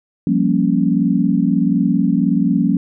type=chord; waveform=sine; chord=G half-diminished seventh; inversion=third; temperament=equal; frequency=174.61 / 196 / 233.1 / 277.2 Hz; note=F3 / G3 / Bb3 / Db4; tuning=0 / 0 / 0 / 0 cents; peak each=-18 dBFS; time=0.27-2.77 s; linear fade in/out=2 ms; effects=none